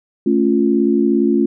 sine chord, A augmented, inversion none, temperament equal, 220 / 277.2 / 349.2 Hz, A3 / C#4 / E#4, 0 / 0 / 0 cents, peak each -16 dBFS, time 0.26-1.46 s, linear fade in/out 5 ms, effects none

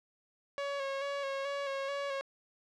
sawtooth tone with vibrato, 554.4 Hz, C#5, in tune, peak -30 dBFS, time 0.58-2.21 s, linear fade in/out 0 ms, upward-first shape square, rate 2.3 Hz, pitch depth 26 cents each way, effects low-pass 4000 Hz 12 dB/octave

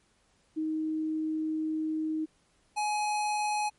sine / square tone pair in turn, 313.7 / 840.4 Hz, D#4 / G#5, +14 / +20 cents, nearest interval octave + perfect fourth, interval 1706 cents, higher second, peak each -28 dBFS, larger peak neither, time 0.56-2.26 / 2.76-3.7 s, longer first, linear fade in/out 20 ms, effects pink hiss -68 dBFS RMS until 3.78 s + MP3 48 kbps

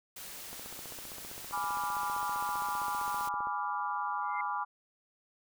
white noise, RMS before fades -45 dBFS, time 0.16-3.29 s, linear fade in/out 5 ms
click train, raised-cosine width 1 ms, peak -33 dBFS, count 46, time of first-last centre 0.53-3.471 s, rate 15.3 Hz
sine chord, G# diminished seventh, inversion none, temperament equal, 830.6 / 987.8 / 1174.7 / 1396.9 Hz, G#5 / B5 / D6 / F6, 0 / 0 / 0 / 0 cents, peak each -37 / -36 / -36 / -41 dBFS, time 1.52-4.65 s, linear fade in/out 20 ms
sine tone with exponential growth, 2093 Hz, C7, in tune, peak -34 dBFS, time 4.21-4.41 s, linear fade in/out 5 ms, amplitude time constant 43 ms
effects none

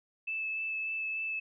sine tone with vibrato, 2622 Hz, E7, 10 cents flat, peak -32 dBFS, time 0.27-1.4 s, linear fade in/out 10 ms, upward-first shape sine, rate 3.4 Hz, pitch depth 10 cents each way, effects none

